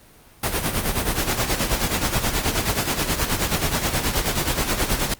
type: noise with tremolo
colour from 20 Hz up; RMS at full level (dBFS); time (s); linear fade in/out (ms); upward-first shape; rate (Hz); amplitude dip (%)
pink; -20; 0.43-5.14; 5; sine; 9.4; 65
effects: pink hiss -50 dBFS RMS until 5.19 s + Opus 32 kbps